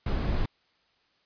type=noise; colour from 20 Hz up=brown; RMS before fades=-27 dBFS; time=0.06-0.46 s; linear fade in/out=5 ms; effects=white hiss -68 dBFS RMS until 1.25 s + resampled to 11025 Hz